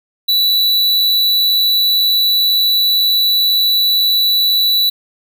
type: tone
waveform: square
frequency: 3951 Hz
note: B7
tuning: in tune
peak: -11 dBFS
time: 0.28-4.9 s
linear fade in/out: 10 ms
effects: none